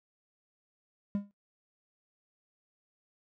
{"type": "tone with exponential decay", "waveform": "triangle", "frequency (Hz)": 202.1, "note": "G#3", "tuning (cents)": -47, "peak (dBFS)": -23, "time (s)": [1.15, 1.31], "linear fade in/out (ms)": 0, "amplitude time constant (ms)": 33, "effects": ["noise-tail reverb RT60 0.1 s tail -17 dB re dry"]}